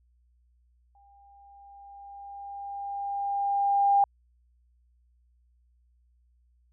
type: tone with exponential growth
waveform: sine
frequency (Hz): 801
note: G5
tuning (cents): +37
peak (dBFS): -17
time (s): 0.95-4.04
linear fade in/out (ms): 2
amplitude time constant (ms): 670
effects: added 60 Hz sine -62 dBFS peak until 6.72 s